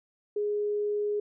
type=tone; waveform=sine; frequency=415.3 Hz; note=G#4; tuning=in tune; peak=-26 dBFS; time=0.36-1.2 s; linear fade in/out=5 ms; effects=none